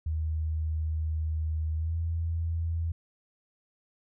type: tone with pitch glide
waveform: sine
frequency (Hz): 78.7 to 82.76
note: D#2 to E2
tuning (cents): +20 to +7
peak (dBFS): -27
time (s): 0.06-2.92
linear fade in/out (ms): 5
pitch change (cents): +87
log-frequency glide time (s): 1.76-1.96
effects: none